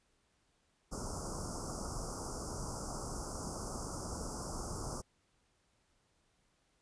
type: band-stop noise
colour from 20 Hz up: pink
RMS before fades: -41 dBFS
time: 0.91-5.02 s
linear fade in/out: 20 ms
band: 1400 to 4900 Hz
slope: 96 dB/octave
effects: pink hiss -75 dBFS RMS until 6.81 s + resampled to 22050 Hz